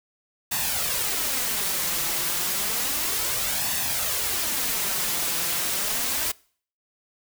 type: noise with flanger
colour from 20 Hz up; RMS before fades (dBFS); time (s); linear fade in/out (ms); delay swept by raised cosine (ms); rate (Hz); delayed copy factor
white; -26; 0.51-6.32; 10; 1.1 to 6; 0.31; +0.55
effects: noise-tail reverb RT60 0.5 s tail -24 dB re dry